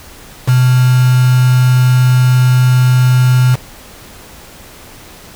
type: tone with quantisation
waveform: sine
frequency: 126.5 Hz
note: B2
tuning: 42 cents sharp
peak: -6 dBFS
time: 0.47-3.56 s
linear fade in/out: 20 ms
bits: 3
effects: pink hiss -36 dBFS RMS until 5.35 s